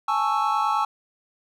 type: chord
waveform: triangle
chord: A major seventh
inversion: third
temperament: equal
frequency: 830.6 / 880 / 1108.7 / 1318.5 Hz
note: G#5 / A5 / C#6 / E6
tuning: 0 / 0 / 0 / 0 cents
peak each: -24 dBFS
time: 0.08-0.85 s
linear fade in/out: 5 ms
effects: none